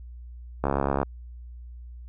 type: click train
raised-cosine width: 1 ms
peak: -10 dBFS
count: 28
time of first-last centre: 0.64-1.03 s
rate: 69.2 Hz
effects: added 60 Hz sine -39 dBFS peak until 2.08 s